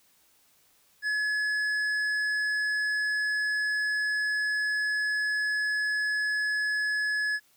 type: tone with hard clipping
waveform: sine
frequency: 1700 Hz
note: G#6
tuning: 40 cents sharp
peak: -27 dBFS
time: 1.02-7.4 s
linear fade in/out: 50 ms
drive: 7 dB
effects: white hiss -64 dBFS RMS until 7.56 s